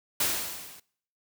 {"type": "noise with level ramp", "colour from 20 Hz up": "white", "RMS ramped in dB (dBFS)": [-24, -50], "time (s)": [0.2, 0.8], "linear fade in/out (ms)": 5, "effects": ["noise-tail reverb RT60 0.6 s tail -23 dB re dry"]}